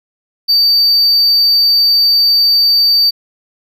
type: tone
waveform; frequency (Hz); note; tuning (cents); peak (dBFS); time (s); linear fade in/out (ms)
triangle; 4614; D8; -31; -6; 0.48-3.11; 20
effects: none